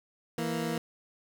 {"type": "tone pair together", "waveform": "20% pulse", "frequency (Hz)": [164.83, 233.1], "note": ["E3", "A#3"], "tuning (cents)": [0, 0], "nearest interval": "tritone", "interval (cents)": 600, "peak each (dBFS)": -28, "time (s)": [0.38, 0.78], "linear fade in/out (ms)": 2, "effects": []}